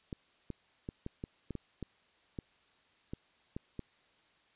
clicks, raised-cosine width 3 ms, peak -26 dBFS, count 12, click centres 0.128 / 0.503 / 0.889 / 1.064 / 1.239 / 1.507 / 1.553 / 1.827 / 2.388 / 3.135 / 3.565 / 3.793 s, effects white hiss -68 dBFS RMS until 4.55 s + resampled to 8000 Hz

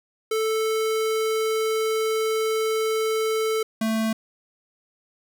square tone pair in turn, 440 / 221.7 Hz, A4 / A3, 0 / +13 cents, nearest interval octave, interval 1187 cents, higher first, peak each -22 dBFS, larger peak neither, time 0.31-3.63 / 3.81-4.13 s, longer first, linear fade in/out 5 ms, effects none

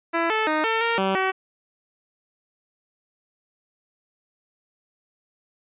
10% pulse tone with pitch steps, 333.7 / 437.2 / 309.1 / 449.3 / 462.8 / 192.3 / 379.4 Hz, E4 / A4 / D#4 / A4 / A#4 / G3 / F#4, +21 / -11 / -11 / +36 / -13 / -33 / +43 cents, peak -12 dBFS, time 0.13-1.32 s, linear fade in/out 20 ms, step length 170 ms, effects resampled to 8000 Hz

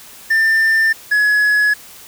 triangle tone pair in turn, 1790 / 1689.5 Hz, A6 / G#6, +29 / +29 cents, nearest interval minor second, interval 100 cents, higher first, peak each -9 / -9 dBFS, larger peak neither, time 0.3-0.93 / 1.11-1.74 s, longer neither, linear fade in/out 10 ms, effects white hiss -39 dBFS RMS until 2.07 s

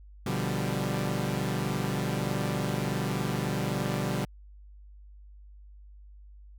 sawtooth chord, G dominant seventh, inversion first, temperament equal, 123.47 / 146.83 / 174.61 / 196 Hz, B2 / D3 / F3 / G3, 0 / 0 / 0 / 0 cents, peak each -29 / -29 / -32 / -29 dBFS, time 0.26-4.25 s, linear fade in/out 5 ms, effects added 50 Hz sine -47 dBFS peak until 6.58 s

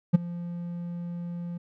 triangle tone with ADSR envelope, 173.1 Hz, F3, 15 cents flat, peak -9 dBFS, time 0.13-1.58 s, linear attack 19 ms, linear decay 15 ms, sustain -21 dB, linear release 10 ms, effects none

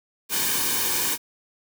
white noise with comb filter, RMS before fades -24 dBFS, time 0.29-1.18 s, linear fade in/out 50 ms, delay 1.5 ms, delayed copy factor -0.7, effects none

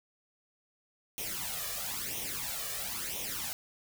white noise with flanger, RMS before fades -37 dBFS, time 1.18-3.53 s, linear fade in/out 0 ms, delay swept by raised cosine 0.32 to 1.72 ms, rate 1 Hz, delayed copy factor +0.75, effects none

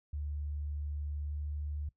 sine tone with pitch glide, 73.42 to 73.89 Hz, D2 to D2, 0 to +11 cents, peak -35 dBFS, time 0.13-1.89 s, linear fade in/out 5 ms, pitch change +11 cents, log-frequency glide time 1.26-1.32 s, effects noise-tail reverb RT60 0.1 s tail -19 dB re dry

